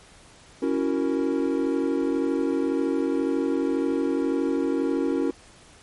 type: chord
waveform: triangle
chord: F# dominant seventh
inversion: second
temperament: equal with one note detuned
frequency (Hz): 277.2 / 329.6 / 371.5 / 466.2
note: C#4 / E4 / F#4 / A#4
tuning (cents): 0 / 0 / +7 / 0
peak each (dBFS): -23 / -25 / -27 / -27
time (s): 0.62-5.31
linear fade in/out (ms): 5
effects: pink hiss -51 dBFS RMS until 5.82 s + MP3 48 kbps